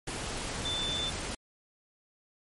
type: tone in noise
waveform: sine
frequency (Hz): 3532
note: A7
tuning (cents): +6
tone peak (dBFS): -31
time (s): 0.65-1.1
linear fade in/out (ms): 5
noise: pink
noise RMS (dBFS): -36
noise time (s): 0.07-1.35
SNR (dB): +2
effects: MP3 48 kbps